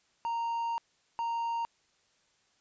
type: tone bursts at uneven times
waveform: triangle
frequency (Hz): 928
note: A#5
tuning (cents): -8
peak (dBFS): -28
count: 2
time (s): 0.25-0.78 / 1.19-1.65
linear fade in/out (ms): 0
effects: white hiss -70 dBFS RMS until 2.6 s + resampled to 16000 Hz